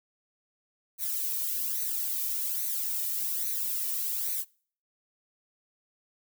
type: noise with flanger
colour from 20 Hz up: violet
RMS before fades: -31 dBFS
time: 0.98-4.45 s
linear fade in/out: 50 ms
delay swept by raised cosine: 0.48 to 1.68 ms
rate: 1.2 Hz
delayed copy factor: +0.7
effects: noise-tail reverb RT60 0.5 s tail -25 dB re dry